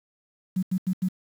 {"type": "tone bursts", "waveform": "sine", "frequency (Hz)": 185, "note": "F#3", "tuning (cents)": 0, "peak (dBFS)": -21, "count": 4, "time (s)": [0.56, 1.087], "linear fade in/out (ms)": 10, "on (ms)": 68, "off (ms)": 85, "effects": ["8-bit"]}